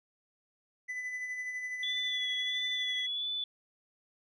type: tone with tremolo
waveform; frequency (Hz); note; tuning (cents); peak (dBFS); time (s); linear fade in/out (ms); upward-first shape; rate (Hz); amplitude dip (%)
triangle; 2000; B6; +21; -32; 0.88-3.07; 20; sine; 12; 40
type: tone with vibrato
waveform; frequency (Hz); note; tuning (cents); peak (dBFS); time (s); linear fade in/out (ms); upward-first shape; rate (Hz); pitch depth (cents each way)
sine; 3431; A7; -44; -32; 1.83-3.44; 2; sine; 1.5; 31
effects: resampled to 22050 Hz